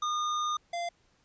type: tone pair in turn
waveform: square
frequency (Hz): 1219 / 690.5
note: D#6 / F5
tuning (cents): -36 / -20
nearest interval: minor seventh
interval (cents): 984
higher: first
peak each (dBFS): -29 / -32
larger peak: first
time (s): 0.02-0.57 / 0.73-0.89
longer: first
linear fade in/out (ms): 5
effects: pink hiss -68 dBFS RMS until 1.24 s + resampled to 16000 Hz